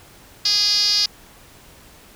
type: tone with band-pass filter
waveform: 5% pulse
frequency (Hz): 411.5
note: G#4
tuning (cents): -16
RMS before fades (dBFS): -18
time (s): 0.45-1.06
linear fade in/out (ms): 5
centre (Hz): 4900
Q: 7.7
effects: pink hiss -47 dBFS RMS until 2.15 s